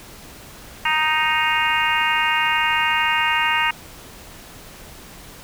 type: harmonic tone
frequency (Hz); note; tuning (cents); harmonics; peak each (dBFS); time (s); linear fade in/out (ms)
311.1; D#4; 0; 3 / 4 / 5 / 6 / 7 / 8 / 9; -22 / -26 / -26 / -24 / -25 / -26 / -24; 0.85-3.71; 5
effects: pink hiss -41 dBFS RMS until 5.43 s